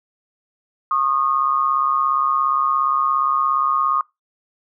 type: tone pair together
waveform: sine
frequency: 1090 / 1227.2 Hz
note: C#6 / D#6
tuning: -29 / -24 cents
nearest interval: major second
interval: 205 cents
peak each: -20 / -18 dBFS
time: 0.91-4.01 s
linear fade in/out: 2 ms
effects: noise-tail reverb RT60 0.2 s tail -22 dB re dry